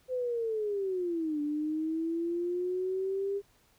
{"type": "linear two-way sweep", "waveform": "sine", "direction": "down then up", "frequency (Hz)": [516, 292.5, 403], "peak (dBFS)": -29, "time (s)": [0.08, 3.42], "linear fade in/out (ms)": 50, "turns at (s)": 1.41, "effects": ["pink hiss -66 dBFS RMS until 3.78 s"]}